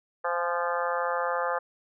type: harmonic tone with a mistuned harmonic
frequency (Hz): 173.6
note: F3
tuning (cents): -10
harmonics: 3 / 4 / 5 / 6 / 7 / 8 / 9 / 10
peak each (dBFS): -30 / -35 / -33 / -35 / -32 / -38 / -37 / -39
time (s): 0.24-1.59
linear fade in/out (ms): 10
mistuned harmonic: 5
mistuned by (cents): -32
effects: none